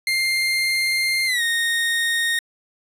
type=tone with pitch glide; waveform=30% pulse; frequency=2106 to 1854.7 Hz; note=C7 to A#6; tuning=+11 to -9 cents; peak=-16 dBFS; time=0.07-2.39 s; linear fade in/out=2 ms; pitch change=-220 cents; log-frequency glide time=1.26-1.42 s; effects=resampled to 32000 Hz